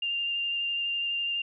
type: tone with vibrato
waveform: sine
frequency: 2794 Hz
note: F7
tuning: in tune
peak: -27 dBFS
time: 0.02-1.42 s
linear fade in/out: 5 ms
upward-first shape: sine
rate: 12 Hz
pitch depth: 11 cents each way
effects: none